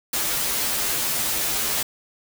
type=noise with comb filter; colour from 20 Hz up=white; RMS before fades=-24 dBFS; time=0.13-1.83 s; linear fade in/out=5 ms; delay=11 ms; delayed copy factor=-0.85; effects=none